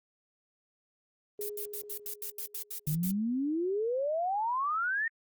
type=tone with exponential decay; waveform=sine; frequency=415.3 Hz; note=G#4; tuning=in tune; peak=-35 dBFS; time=1.39-3.33 s; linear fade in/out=2 ms; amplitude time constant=420 ms
type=noise bursts; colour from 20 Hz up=violet; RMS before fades=-37 dBFS; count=11; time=1.41-3.111 s; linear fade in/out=2 ms; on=81 ms; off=81 ms
type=exponential sweep; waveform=sine; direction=up; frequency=146.6 to 1864.7 Hz; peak=-28 dBFS; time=2.87-5.08 s; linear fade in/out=5 ms
effects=Opus 24 kbps